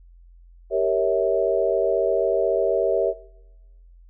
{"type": "chord", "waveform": "sine", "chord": "G diminished seventh", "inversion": "none", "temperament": "equal with one note detuned", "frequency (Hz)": [392, 466.2, 554.4, 650.6], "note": ["G4", "Bb4", "Db5", "Fb5"], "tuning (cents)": [0, 0, 0, -23], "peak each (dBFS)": -24, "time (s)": [0.7, 3.14], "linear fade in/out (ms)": 50, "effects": ["noise-tail reverb RT60 1.0 s tail -20 dB re dry", "added 43 Hz sine -46 dBFS peak until 4.09 s"]}